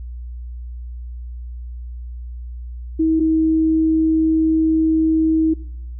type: tone pair in turn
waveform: sine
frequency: 320 / 318.7 Hz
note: D#4 / D#4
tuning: +49 / +42 cents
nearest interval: unison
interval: 7 cents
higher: first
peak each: -13 dBFS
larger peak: neither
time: 2.99-3.2 / 3.2-5.54 s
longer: second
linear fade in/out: 10 ms
effects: noise-tail reverb RT60 0.7 s tail -19 dB re dry + added 60 Hz sine -28 dBFS peak until 5.99 s